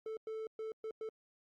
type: tone bursts at uneven times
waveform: triangle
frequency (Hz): 440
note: A4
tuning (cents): 0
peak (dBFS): -37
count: 5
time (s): 0.06-0.17 / 0.27-0.47 / 0.59-0.72 / 0.84-0.91 / 1.01-1.09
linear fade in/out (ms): 2
effects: Opus 48 kbps